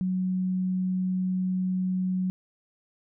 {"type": "tone", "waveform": "sine", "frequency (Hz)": 185, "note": "F#3", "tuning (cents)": 0, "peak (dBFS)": -24, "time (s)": [0.01, 2.3], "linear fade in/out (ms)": 0, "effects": []}